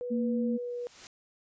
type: tone with pitch glide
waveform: sine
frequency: 490.5 to 484.9 Hz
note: B4 to B4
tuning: -12 to -32 cents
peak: -33 dBFS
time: 0.01-0.87 s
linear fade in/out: 0 ms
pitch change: -20 cents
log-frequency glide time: 0.44-0.75 s
type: tone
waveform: sine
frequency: 233.1 Hz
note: A#3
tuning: in tune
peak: -27 dBFS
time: 0.1-0.58 s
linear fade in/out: 20 ms
type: noise with exponential growth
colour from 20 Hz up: white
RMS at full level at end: -44 dBFS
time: 0.51-1.07 s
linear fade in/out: 1 ms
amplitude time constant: 120 ms
effects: resampled to 16000 Hz